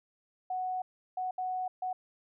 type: tone bursts at uneven times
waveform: sine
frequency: 740 Hz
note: F#5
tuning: in tune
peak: -31 dBFS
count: 4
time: 0.5-0.82 / 1.17-1.31 / 1.38-1.68 / 1.82-1.93 s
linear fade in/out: 5 ms
effects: none